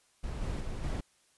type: noise with level steps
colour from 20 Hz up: brown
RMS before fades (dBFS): -37 / -34 / -37 / -33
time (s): 0.23-1.01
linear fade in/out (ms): 10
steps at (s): 0.41 / 0.6 / 0.83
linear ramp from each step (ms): 10
effects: white hiss -68 dBFS RMS until 1.37 s + resampled to 24000 Hz